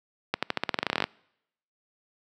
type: accelerating click train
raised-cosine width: 0.3 ms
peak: -8 dBFS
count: 17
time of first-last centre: 0.34-1.041 s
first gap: 86 ms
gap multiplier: 0.9
effects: noise-tail reverb RT60 0.8 s tail -26 dB re dry + high-pass 150 Hz 12 dB/octave